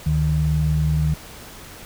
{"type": "tone pair together", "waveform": "sine", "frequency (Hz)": [72.25, 153.1], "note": ["D2", "D#3"], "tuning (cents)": [-28, -28], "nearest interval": "octave + minor second", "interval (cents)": 1300, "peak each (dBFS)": [-21, -18], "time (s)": [0.06, 1.14], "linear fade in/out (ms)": 5, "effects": ["pink hiss -40 dBFS RMS until 1.85 s"]}